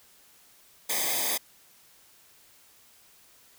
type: noise with comb filter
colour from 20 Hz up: white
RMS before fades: -28 dBFS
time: 0.89-1.38 s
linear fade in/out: 10 ms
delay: 0.71 ms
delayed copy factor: -1
effects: white hiss -58 dBFS RMS until 3.58 s